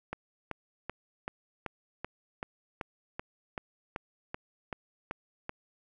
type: click train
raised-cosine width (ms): 0.5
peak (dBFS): -20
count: 15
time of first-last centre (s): 0.13-5.494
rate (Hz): 2.61
effects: none